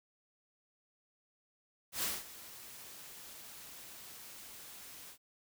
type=noise with ADSR envelope; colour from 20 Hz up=white; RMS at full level=-34 dBFS; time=1.92-5.18 s; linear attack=110 ms; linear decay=200 ms; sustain=-17 dB; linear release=78 ms; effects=none